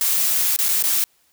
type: noise with dropouts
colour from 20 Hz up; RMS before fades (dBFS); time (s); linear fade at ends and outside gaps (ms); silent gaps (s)
blue; -19; 0.01-1.04; 1; 0.563-0.588 / 0.684-0.688 / 0.825-0.838
effects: white hiss -61 dBFS RMS until 1.32 s